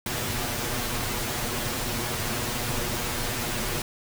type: noise with comb filter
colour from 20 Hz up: pink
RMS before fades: -29 dBFS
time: 0.06-3.82 s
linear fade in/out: 2 ms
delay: 8.3 ms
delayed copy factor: +0.85
effects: none